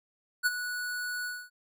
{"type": "tone with ADSR envelope", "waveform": "square", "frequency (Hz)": 1472, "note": "F#6", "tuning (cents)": -9, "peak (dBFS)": -22, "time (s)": [0.43, 1.5], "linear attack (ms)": 32, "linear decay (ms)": 31, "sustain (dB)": -11, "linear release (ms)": 250, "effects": []}